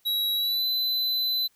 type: tone with pitch glide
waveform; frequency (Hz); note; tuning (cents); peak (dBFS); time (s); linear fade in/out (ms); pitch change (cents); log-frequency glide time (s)
square; 3874 to 4020; B7 to B7; -34 to +30; -24; 0.05-1.48; 20; +64; 0.35-0.65
effects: white hiss -66 dBFS RMS until 1.55 s